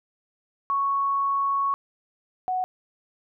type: tone pair in turn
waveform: sine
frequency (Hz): 1108.7 / 740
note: C#6 / F#5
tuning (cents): 0 / 0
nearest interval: perfect fifth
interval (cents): 700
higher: first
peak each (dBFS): -21 / -23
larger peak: first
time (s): 0.7-1.74 / 2.48-2.64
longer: first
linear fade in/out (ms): 0
effects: none